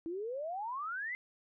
sine exponential sweep, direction up, 320 to 2093 Hz, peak -36 dBFS, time 0.06-1.15 s, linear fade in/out 0 ms, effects none

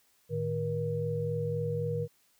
sine tone cluster, 109.5 / 153.3 / 477 Hz, A2 / D#3 / A#4, -8 / -25 / +40 cents, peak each -35 / -34 / -32 dBFS, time 0.29-2.08 s, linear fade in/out 50 ms, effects white hiss -68 dBFS RMS until 2.39 s

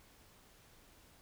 silence, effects pink hiss -63 dBFS RMS until 1.21 s

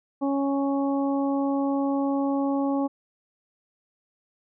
harmonic tone, 277.2 Hz, C#4, in tune, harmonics 1 / 2 / 3 / 4, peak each -23 / -30 / -32 / -37 dBFS, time 0.21-2.88 s, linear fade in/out 20 ms, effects none

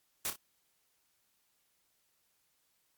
white noise with echo, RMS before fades -35 dBFS, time 0.25-0.3 s, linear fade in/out 0 ms, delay 29 ms, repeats 2, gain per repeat -8 dB, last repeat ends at 0.358 s, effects white hiss -75 dBFS RMS until 2.97 s + MP3 96 kbps

